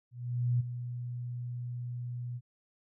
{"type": "tone with ADSR envelope", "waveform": "sine", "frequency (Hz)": 122, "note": "B2", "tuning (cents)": -21, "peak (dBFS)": -24, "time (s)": [0.11, 2.41], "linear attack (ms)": 490, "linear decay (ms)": 16, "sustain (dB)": -11, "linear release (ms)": 49, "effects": []}